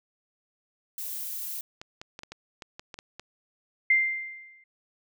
violet noise, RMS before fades -35 dBFS, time 0.98-1.61 s, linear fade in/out 2 ms
clicks, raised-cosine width 0.2 ms, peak -23 dBFS, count 10, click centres 1.815 / 2.015 / 2.191 / 2.234 / 2.32 / 2.622 / 2.795 / 2.942 / 2.989 / 3.196 s
sine tone with exponential decay, 2093 Hz, C7, in tune, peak -16 dBFS, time 3.9-4.64 s, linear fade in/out 5 ms, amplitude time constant 160 ms
effects none

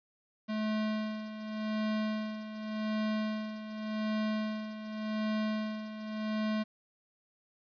square tone with tremolo, 215.6 Hz, A3, 35 cents flat, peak -30 dBFS, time 0.48-6.64 s, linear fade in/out 20 ms, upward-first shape sine, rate 0.87 Hz, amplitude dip 70%, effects resampled to 11025 Hz + 10-bit

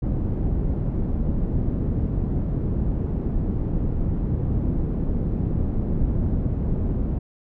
pink low-pass noise, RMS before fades -23 dBFS, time 0.02-7.19 s, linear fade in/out 10 ms, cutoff 250 Hz, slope 12 dB/octave, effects none

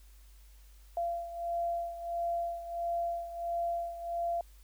sine beating tone pair, 685 / 686.5 Hz, F5 / F5, -34 / -30 cents, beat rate 1.5 Hz, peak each -33 / -38 dBFS, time 0.97-4.41 s, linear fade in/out 2 ms, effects added 50 Hz sine -53 dBFS peak until 4.63 s + white hiss -65 dBFS RMS until 4.63 s

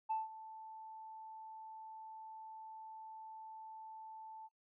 sine tone with ADSR envelope, 880 Hz, A5, in tune, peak -32 dBFS, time 0.09-4.49 s, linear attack 18 ms, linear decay 170 ms, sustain -17 dB, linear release 36 ms, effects noise-tail reverb RT60 0.1 s tail -17 dB re dry + tanh soft clip ceiling -30 dBFS

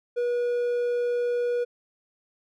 triangle tone, 483.6 Hz, B4, 36 cents flat, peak -21 dBFS, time 0.16-1.65 s, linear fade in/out 20 ms, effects none

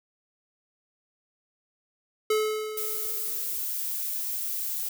square tone with exponential decay, 430.9 Hz, A4, 36 cents flat, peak -21 dBFS, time 2.3-3.64 s, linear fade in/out 5 ms, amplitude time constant 290 ms
violet noise, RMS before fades -31 dBFS, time 2.77-4.89 s, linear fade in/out 5 ms
effects none

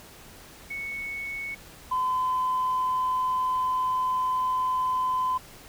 sine tone pair in turn, 2214 / 1019.2 Hz, C#7 / C6, -3 / -46 cents, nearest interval octave + minor second, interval 1343 cents, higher first, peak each -31 / -22 dBFS, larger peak second, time 0.7-1.55 / 1.91-5.38 s, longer second, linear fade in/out 10 ms, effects tanh soft clip ceiling -19 dBFS + pink hiss -48 dBFS RMS until 5.68 s

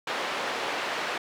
pink band-pass noise, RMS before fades -31 dBFS, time 0.07-1.18 s, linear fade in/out 5 ms, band 530 to 3200 Hz, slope 12 dB/octave, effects none

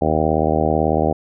harmonic tone, 78.1 Hz, D#2, 7 cents sharp, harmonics 1 / 2 / 3 / 4 / 5 / 6 / 7 / 8 / 9 / 10, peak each -24 / -24 / -24 / -24 / -24 / -24 / -24 / -24 / -24 / -24 dBFS, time 0.01-1.13 s, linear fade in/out 10 ms, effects none

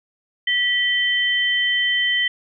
sine tone pair together, 1950 / 3091 Hz, B6 / G7, -23 / -25 cents, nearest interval minor sixth, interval 798 cents, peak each -19 / -20 dBFS, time 0.47-2.28 s, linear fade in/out 5 ms, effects none

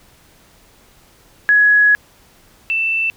sine tone pair in turn, 1678 / 2664 Hz, G#6 / E7, +17 / +18 cents, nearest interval minor sixth, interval 801 cents, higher second, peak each -8 / -15 dBFS, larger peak first, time 1.49-1.95 / 2.7-3.1 s, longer first, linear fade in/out 0 ms, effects pink hiss -50 dBFS RMS until 3.16 s

